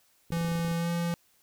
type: clicks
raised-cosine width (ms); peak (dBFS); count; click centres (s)
3; -30; 12; 0.305 / 0.335 / 0.37 / 0.412 / 0.447 / 0.485 / 0.517 / 0.554 / 0.593 / 0.648 / 0.682 / 0.714
type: tone with pitch glide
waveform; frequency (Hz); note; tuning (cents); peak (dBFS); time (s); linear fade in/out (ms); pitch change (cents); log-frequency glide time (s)
square; 168 to 170.74; E3 to F3; +33 to -39; -28; 0.32-1.14; 0; +28; 0.77-0.9
effects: white hiss -66 dBFS RMS until 1.42 s